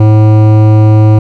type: tone with hard clipping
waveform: triangle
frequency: 107.8 Hz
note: A2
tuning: 35 cents flat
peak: -4 dBFS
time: 0-1.19 s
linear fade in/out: 5 ms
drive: 18 dB
effects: none

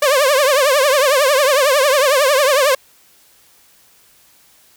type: tone with vibrato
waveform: sawtooth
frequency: 556 Hz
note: C#5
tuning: 5 cents sharp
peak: -7 dBFS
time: 0.02-2.75 s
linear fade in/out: 5 ms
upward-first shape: triangle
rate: 11 Hz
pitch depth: 180 cents each way
effects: white hiss -51 dBFS RMS until 4.76 s

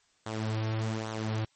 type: tone with flanger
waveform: sawtooth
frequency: 110 Hz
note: A2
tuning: in tune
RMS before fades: -32 dBFS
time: 0.26-1.45 s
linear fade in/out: 5 ms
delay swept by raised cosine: 0.39 to 5.09 ms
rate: 1.2 Hz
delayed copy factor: -0.6
effects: white hiss -68 dBFS RMS until 1.55 s + MP3 32 kbps

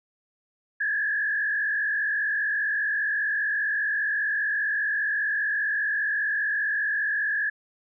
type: tone with frequency modulation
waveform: sine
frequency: 1689 Hz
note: G#6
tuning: 29 cents sharp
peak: -23 dBFS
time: 0.8-7.5 s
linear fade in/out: 10 ms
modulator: 45 Hz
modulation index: 1.4
effects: none

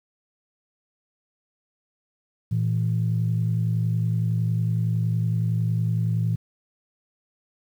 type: tone pair together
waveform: sine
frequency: 113.98 / 164.81 Hz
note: A#2 / E3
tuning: -38 / 0 cents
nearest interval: tritone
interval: 638 cents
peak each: -21 / -25 dBFS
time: 2.51-6.36 s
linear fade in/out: 10 ms
effects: tanh soft clip ceiling -13 dBFS + 9-bit

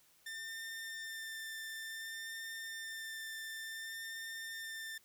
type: tone with vibrato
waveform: sawtooth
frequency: 1794 Hz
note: A6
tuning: 33 cents sharp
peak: -39 dBFS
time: 0.26-4.98 s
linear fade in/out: 5 ms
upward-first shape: sine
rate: 0.56 Hz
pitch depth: 11 cents each way
effects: white hiss -68 dBFS RMS until 5.04 s

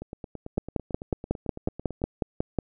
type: two click trains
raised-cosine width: 2 ms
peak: -23 / -11 dBFS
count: 19 / 12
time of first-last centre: 0.02-2.018 / 0.58-2.587 s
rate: 9.01 / 5.48 Hz
effects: none

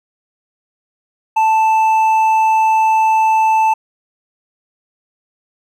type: tone with hard clipping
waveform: triangle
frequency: 880 Hz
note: A5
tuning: in tune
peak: -11 dBFS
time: 1.36-3.74 s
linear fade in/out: 10 ms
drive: 8 dB
effects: none

